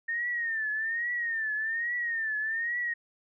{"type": "tone with vibrato", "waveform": "sine", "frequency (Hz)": 1824, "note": "A#6", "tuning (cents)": -38, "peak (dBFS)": -28, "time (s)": [0.08, 2.94], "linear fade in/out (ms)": 10, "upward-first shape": "triangle", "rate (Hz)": 1.2, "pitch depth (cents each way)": 120, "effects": []}